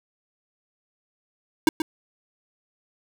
square tone with echo, 316.3 Hz, D#4, 29 cents sharp, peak -13 dBFS, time 1.67-1.69 s, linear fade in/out 2 ms, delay 130 ms, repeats 1, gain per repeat -9 dB, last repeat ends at 1.82 s, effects none

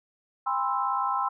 sine chord, C major seventh, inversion second, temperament equal with one note detuned, 803.7 / 987.8 / 1046.5 / 1318.5 Hz, G5 / B5 / C6 / E6, +43 / 0 / 0 / 0 cents, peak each -30 / -33 / -28 / -30 dBFS, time 0.46-1.29 s, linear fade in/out 10 ms, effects none

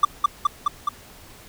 triangle tone with echo, 1174.7 Hz, D6, in tune, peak -8 dBFS, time 0.03-0.05 s, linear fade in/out 5 ms, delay 210 ms, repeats 4, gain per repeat -2 dB, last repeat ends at 0.89 s, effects pink hiss -46 dBFS RMS until 1.48 s

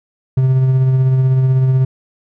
triangle tone with tremolo, 130.81 Hz, C3, in tune, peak -6 dBFS, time 0.37-1.85 s, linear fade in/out 5 ms, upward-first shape triangle, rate 16 Hz, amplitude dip 35%, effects none

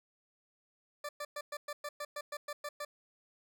20% pulse tone bursts, 587.3 Hz, D5, in tune, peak -33 dBFS, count 12, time 1.04-2.85 s, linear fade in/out 5 ms, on 50 ms, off 110 ms, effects none

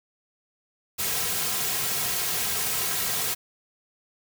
white noise with comb filter, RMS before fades -27 dBFS, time 0.98-3.35 s, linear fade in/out 20 ms, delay 3.4 ms, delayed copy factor -0.6, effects none

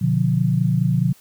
sine chord, B diminished, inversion none, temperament just, 123.47 / 148.16 / 177.8 Hz, B2 / D3 / F3, 0 / +16 / +31 cents, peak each -20 dBFS, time 0.01-1.13 s, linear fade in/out 10 ms, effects white hiss -52 dBFS RMS until 1.2 s

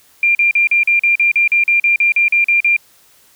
sine tone bursts, 2387 Hz, D7, 28 cents sharp, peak -9 dBFS, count 16, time 0.23-2.765 s, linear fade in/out 2 ms, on 120 ms, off 41 ms, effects white hiss -50 dBFS RMS until 3.35 s

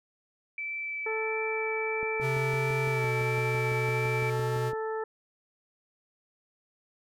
sine tone with vibrato, 2317 Hz, D7, 24 cents flat, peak -32 dBFS, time 0.58-4.3 s, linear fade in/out 2 ms, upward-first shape triangle, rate 1.5 Hz, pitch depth 9 cents each way
harmonic tone, 440 Hz, A4, in tune, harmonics 1 / 2 / 3 / 4, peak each -31 / -37 / -41 / -43 dBFS, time 1.06-5.04 s, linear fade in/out 5 ms
click train, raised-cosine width 2 ms, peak -29 dBFS, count 17, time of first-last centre 2.03-4.733 s, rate 5.92 Hz
square tone with pitch glide, 132.4 to 124.25 Hz, C3 to B2, +21 to +11 cents, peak -30 dBFS, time 2.2-4.73 s, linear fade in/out 50 ms, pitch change -110 cents, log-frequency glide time 2.89-3.1 s
effects none

